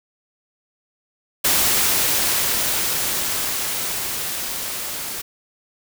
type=noise with level ramp; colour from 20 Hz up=white; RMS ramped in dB=-17 to -29 dBFS; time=1.44-5.22 s; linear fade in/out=10 ms; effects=none